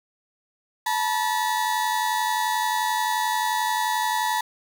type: tone pair together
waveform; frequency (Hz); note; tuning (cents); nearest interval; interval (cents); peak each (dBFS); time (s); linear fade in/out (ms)
35% pulse; 873.6 / 965; A5 / B5; -13 / -40; major second; 173; -23; 0.86-4.41; 5
effects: none